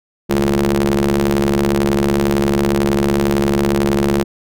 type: ring-modulated tone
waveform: sawtooth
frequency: 71 Hz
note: C#2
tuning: 42 cents sharp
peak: -6 dBFS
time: 0.29-4.24 s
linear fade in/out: 20 ms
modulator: 275 Hz
effects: none